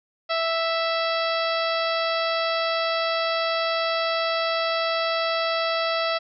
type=harmonic tone; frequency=659.3 Hz; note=E5; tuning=in tune; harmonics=1 / 2 / 3 / 4 / 5 / 6 / 7 / 8; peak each=-25 / -27 / -32 / -33 / -34 / -34 / -34 / -37 dBFS; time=0.29-6.19 s; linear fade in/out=20 ms; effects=none